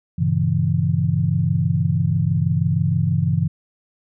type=chord; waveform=sine; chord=G diminished seventh; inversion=none; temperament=equal with one note detuned; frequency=98 / 118.92 / 138.59 / 164.81 Hz; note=G2 / Bb2 / Db3 / Fb3; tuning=0 / +35 / 0 / 0 cents; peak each=-22 / -25 / -21 / -20 dBFS; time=0.18-3.48 s; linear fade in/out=10 ms; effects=none